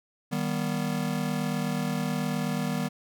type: chord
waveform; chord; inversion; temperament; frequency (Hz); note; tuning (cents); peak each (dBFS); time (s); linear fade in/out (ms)
square; Eb augmented; none; just; 155.56 / 194.45 / 243.1; Eb3 / G3 / B3; 0 / -14 / -27; -32; 0.31-2.89; 20
effects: none